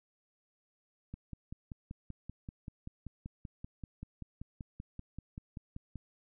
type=click train; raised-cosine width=5 ms; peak=-30 dBFS; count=26; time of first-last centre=1.14-5.957 s; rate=5.19 Hz; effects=none